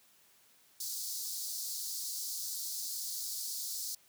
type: high-pass noise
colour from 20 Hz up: pink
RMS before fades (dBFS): -39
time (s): 0.8-3.95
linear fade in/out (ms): 5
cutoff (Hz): 4300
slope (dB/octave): 48
effects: white hiss -65 dBFS RMS until 4.08 s + high-pass 80 Hz 12 dB/octave